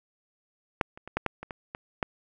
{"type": "clicks", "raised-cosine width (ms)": 0.5, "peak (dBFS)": [-8, -29, -25, -11, -11, -23, -21, -20, -11], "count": 9, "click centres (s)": [0.812, 0.975, 1.076, 1.17, 1.263, 1.43, 1.508, 1.749, 2.028], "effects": []}